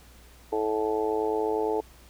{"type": "harmonic tone", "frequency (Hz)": 108.6, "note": "A2", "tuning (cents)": -22, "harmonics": [3, 4, 5, 6, 7, 8], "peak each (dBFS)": [-33, -26, -37, -37, -37, -32], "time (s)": [0.52, 1.81], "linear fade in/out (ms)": 10, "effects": ["added 60 Hz sine -52 dBFS peak until 2.09 s", "pink hiss -55 dBFS RMS until 2.09 s"]}